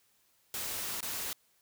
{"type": "noise with dropouts", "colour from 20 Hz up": "white", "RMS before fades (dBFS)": -37, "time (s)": [0.54, 1.33], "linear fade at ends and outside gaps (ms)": 1, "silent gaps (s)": [1.006, 1.028], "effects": ["white hiss -70 dBFS RMS until 1.61 s"]}